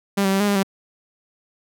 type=tone with pitch steps; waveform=sawtooth; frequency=198.8 / 192.8 / 194.5 / 205.6 / 201.8 / 194 Hz; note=G3 / G3 / G3 / G#3 / G#3 / G3; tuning=+25 / -28 / -13 / -17 / -49 / -18 cents; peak=-13 dBFS; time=0.17-0.632 s; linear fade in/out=10 ms; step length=77 ms; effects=none